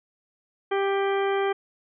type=harmonic tone; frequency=394 Hz; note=G4; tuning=9 cents sharp; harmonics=1 / 2 / 3 / 4 / 5 / 6 / 8; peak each=-23 / -29 / -33 / -35 / -37 / -39 / -41 dBFS; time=0.71-1.53 s; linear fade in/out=10 ms; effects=none